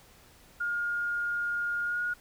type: tone with pitch glide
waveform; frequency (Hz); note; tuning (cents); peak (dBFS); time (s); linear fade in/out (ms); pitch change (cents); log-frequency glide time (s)
sine; 1420 to 1440.7; F6 to F#6; +28 to -47; -28; 0.6-2.14; 10; +25; 1.83-2.01
effects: pink hiss -57 dBFS RMS until 2.2 s